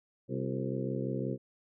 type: harmonic tone with a mistuned harmonic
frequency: 65.8 Hz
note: C2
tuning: 10 cents sharp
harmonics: 2 / 3 / 4 / 5 / 6 / 7 / 8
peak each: -36 / -38 / -39 / -40 / -41 / -41 / -42 dBFS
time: 0.28-1.38 s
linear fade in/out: 50 ms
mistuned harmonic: 5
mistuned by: +84 cents
effects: none